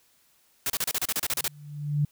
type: noise bursts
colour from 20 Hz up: white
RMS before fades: -27 dBFS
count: 12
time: 0.66-1.48 s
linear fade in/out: 2 ms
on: 39 ms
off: 32 ms
type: tone with exponential growth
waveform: sine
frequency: 146.83 Hz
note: D3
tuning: in tune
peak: -19 dBFS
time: 1.31-2.05 s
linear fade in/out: 5 ms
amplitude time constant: 160 ms
effects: white hiss -64 dBFS RMS until 2.11 s